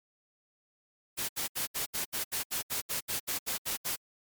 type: noise bursts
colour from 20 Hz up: white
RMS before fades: -33 dBFS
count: 15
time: 1.17-3.964 s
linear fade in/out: 20 ms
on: 120 ms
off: 71 ms
effects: MP3 96 kbps